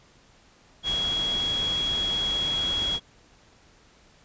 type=tone in noise; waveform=sine; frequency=3322 Hz; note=G#7; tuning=in tune; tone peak=-24 dBFS; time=0.83-3 s; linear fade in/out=50 ms; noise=pink; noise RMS=-35 dBFS; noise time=0.83-3 s; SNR=+8 dB; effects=pink hiss -57 dBFS RMS until 4.24 s + resampled to 16000 Hz